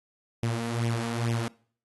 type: tone with flanger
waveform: sawtooth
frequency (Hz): 116.54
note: A#2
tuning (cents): 0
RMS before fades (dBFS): -29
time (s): 0.43-1.48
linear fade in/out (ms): 0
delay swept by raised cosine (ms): 0.34 to 4.54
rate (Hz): 2.3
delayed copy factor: +0.55
effects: noise-tail reverb RT60 0.5 s tail -23 dB re dry + AAC 32 kbps